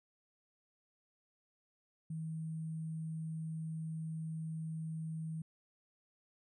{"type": "tone with sample-and-hold", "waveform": "sine", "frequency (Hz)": 160, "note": "D#3", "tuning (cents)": 49, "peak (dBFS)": -38, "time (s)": [2.1, 5.42], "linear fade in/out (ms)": 5, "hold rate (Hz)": 8820, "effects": ["resampled to 22050 Hz"]}